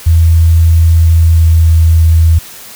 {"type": "tone with pitch glide", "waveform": "sine", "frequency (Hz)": [82.41, 81.56], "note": ["E2", "E2"], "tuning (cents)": [0, -18], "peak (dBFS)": -3, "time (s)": [0.06, 2.39], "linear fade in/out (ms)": 10, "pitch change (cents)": -18, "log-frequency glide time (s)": [1.24, 1.46], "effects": ["white hiss -31 dBFS RMS until 2.75 s"]}